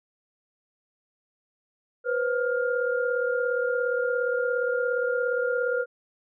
sine tone cluster, 489.8 / 527 / 1410 Hz, B4 / C5 / F6, -14 / +12 / +16 cents, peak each -25 / -30 / -29 dBFS, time 2.04-5.86 s, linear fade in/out 50 ms, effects none

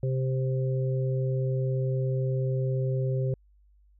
harmonic tone, 131 Hz, C3, 2 cents sharp, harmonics 1 / 3 / 4, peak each -25 / -34 / -35 dBFS, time 0.03-3.34 s, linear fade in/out 2 ms, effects added 50 Hz sine -57 dBFS peak until 3.99 s

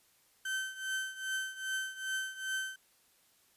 35% pulse tone with tremolo, 1542 Hz, G6, 29 cents flat, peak -30 dBFS, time 0.45-2.76 s, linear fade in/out 5 ms, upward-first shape triangle, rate 2.5 Hz, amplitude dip 85%, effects white hiss -68 dBFS RMS until 3.56 s + resampled to 32000 Hz

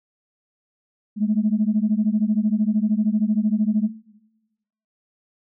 sine beating tone pair, 207.7 / 220.7 Hz, G#3 / A3, 0 / +5 cents, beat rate 13 Hz, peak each -19 / -22 dBFS, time 1.16-3.9 s, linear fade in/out 50 ms, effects noise-tail reverb RT60 1.0 s tail -18 dB re dry + tanh soft clip ceiling -10 dBFS

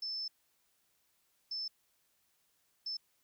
sine tone bursts at uneven times, 5274 Hz, E8, in tune, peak -36 dBFS, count 3, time 0.02-0.28 / 1.51-1.68 / 2.86-2.97 s, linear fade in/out 5 ms, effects white hiss -75 dBFS RMS until 3.23 s

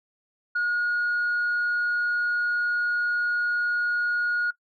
sine tone, 1441 Hz, F#6, 46 cents flat, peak -20 dBFS, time 0.55-4.51 s, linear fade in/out 10 ms, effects noise-tail reverb RT60 0.1 s tail -21 dB re dry + tanh soft clip ceiling -20 dBFS

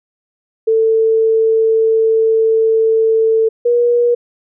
sine tone pair in turn, 445.7 / 479.4 Hz, A4 / A#4, +22 / +48 cents, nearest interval minor second, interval 126 cents, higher second, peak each -9 dBFS, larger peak neither, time 0.67-3.49 / 3.65-4.15 s, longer first, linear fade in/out 10 ms, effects none

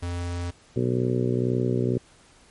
square tone, 87.31 Hz, F2, in tune, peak -28 dBFS, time 0.02-0.51 s, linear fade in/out 10 ms
harmonic tone, 62 Hz, B1, 7 cents sharp, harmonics 2 / 3 / 4 / 5 / 6 / 7 / 8 / 9, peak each -25 / -31 / -28 / -35 / -27 / -31 / -37 / -40 dBFS, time 0.76-1.98 s, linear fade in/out 5 ms
effects pink hiss -55 dBFS RMS until 2.5 s + MP3 48 kbps

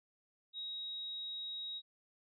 sine tone, 3800 Hz, A#7, 33 cents sharp, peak -40 dBFS, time 0.53-1.82 s, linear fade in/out 50 ms, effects none

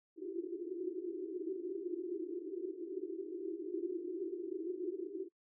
white band-pass noise, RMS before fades -41 dBFS, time 0.16-5.29 s, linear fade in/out 50 ms, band 330 to 380 Hz, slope 96 dB/octave, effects noise-tail reverb RT60 0.1 s tail -22 dB re dry

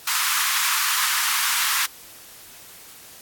pink high-pass noise, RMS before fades -22 dBFS, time 0.07-1.86 s, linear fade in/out 5 ms, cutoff 1000 Hz, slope 48 dB/octave, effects white hiss -44 dBFS RMS until 3.21 s + AAC 64 kbps

